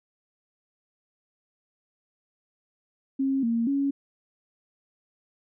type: tone with pitch steps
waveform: sine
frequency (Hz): 270.1 / 231.2 / 278.3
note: C#4 / A#3 / C#4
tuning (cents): -45 / -14 / +7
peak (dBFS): -22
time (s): 3.19-3.91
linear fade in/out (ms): 10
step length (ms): 240
effects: none